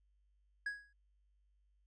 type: tone with exponential decay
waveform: triangle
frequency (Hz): 1661.2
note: G#6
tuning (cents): 0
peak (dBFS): -32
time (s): 0.66-0.93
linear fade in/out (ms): 5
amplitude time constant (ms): 57
effects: added 50 Hz sine -70 dBFS peak until 1.86 s + resampled to 22050 Hz